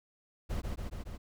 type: noise with echo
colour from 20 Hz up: brown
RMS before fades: -34 dBFS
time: 0.49-0.62 s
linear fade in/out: 20 ms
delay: 140 ms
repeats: 4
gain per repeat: -2 dB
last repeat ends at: 1.18 s
effects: none